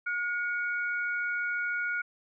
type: tone pair together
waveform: sine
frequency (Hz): 1436.7 / 2237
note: F6 / C#7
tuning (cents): +49 / +15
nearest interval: minor sixth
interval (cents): 766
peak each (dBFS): -29 / -36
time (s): 0.06-2.02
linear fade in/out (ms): 10
effects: none